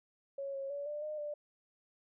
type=tone with pitch steps; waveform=sine; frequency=553 / 546 / 570 / 593 / 609 / 591 Hz; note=C#5 / C#5 / C#5 / D5 / D#5 / D5; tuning=-4 / -26 / +48 / +17 / -37 / +11 cents; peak=-37 dBFS; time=0.38-1.34 s; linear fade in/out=5 ms; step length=160 ms; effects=none